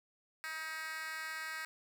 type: tone with high-pass filter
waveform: 10% pulse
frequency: 317.3 Hz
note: D#4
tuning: 34 cents sharp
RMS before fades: -42 dBFS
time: 0.44-1.65 s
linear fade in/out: 0 ms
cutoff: 1700 Hz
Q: 2
effects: none